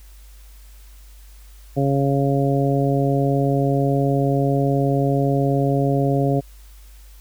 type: harmonic tone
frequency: 138.59 Hz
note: C#3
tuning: in tune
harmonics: 1 / 2 / 3 / 4 / 5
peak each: -19 / -22 / -24 / -25 / -26 dBFS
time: 1.76-6.41 s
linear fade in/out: 20 ms
effects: added 50 Hz sine -41 dBFS peak until 7.2 s + white hiss -53 dBFS RMS until 7.2 s